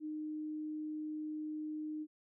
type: tone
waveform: sine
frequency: 306.8 Hz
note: D#4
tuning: 24 cents flat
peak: -38 dBFS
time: 0-2.07 s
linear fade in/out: 50 ms
effects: none